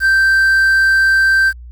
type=tone with quantisation; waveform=triangle; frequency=1564 Hz; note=G6; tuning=4 cents flat; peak=-7 dBFS; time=0-1.53 s; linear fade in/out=50 ms; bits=6; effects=added 60 Hz sine -31 dBFS peak until 1.71 s